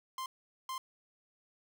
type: tone bursts at uneven times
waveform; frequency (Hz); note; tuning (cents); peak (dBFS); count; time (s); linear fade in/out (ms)
45% pulse; 1046.5; C6; 0; -37; 2; 0.18-0.26 / 0.69-0.78; 2
effects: none